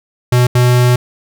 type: tone bursts at uneven times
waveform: square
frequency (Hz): 123.6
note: B2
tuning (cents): +2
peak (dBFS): -8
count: 2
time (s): 0.32-0.47 / 0.55-0.96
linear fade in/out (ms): 5
effects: none